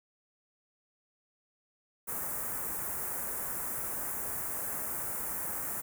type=band-stop noise; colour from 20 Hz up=white; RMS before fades=-36 dBFS; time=2.07-5.82 s; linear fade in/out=20 ms; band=1700 to 8400 Hz; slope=24 dB/octave; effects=none